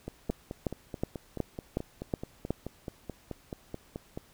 two click trains, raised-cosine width 2 ms, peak -23 / -15 dBFS, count 20 / 7, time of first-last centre 0.08-4.175 / 0.3-2.506 s, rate 4.64 / 2.72 Hz, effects pink hiss -60 dBFS RMS until 4.33 s

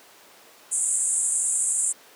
pink band-pass noise, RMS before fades -24 dBFS, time 0.71-1.93 s, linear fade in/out 20 ms, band 7300 to 9800 Hz, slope 96 dB/octave, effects pink hiss -50 dBFS RMS until 2.15 s + high-pass 400 Hz 12 dB/octave

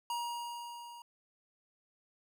square tone with level ramp, 949 Hz, A#5, 31 cents sharp, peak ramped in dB -34 to -49 dBFS, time 0.1-1.02 s, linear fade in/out 2 ms, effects none

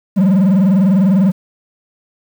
triangle tone with vibrato, 190 Hz, F#3, 46 cents sharp, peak -6 dBFS, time 0.16-1.32 s, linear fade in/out 20 ms, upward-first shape sine, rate 20 Hz, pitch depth 160 cents each way, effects 7-bit

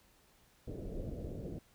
pink low-pass noise, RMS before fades -42 dBFS, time 0.67-1.59 s, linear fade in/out 5 ms, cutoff 600 Hz, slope 48 dB/octave, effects pink hiss -67 dBFS RMS until 1.74 s

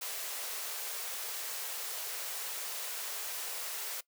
white high-pass noise, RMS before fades -39 dBFS, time 0.01-4.01 s, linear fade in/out 10 ms, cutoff 390 Hz, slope 96 dB/octave, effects noise-tail reverb RT60 0.1 s tail -20 dB re dry

